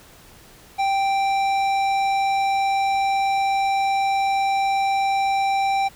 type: tone with tanh clipping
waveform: sine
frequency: 784 Hz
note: G5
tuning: in tune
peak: -20 dBFS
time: 0.78-5.89 s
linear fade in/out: 20 ms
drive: 14 dB
effects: pink hiss -48 dBFS RMS until 5.95 s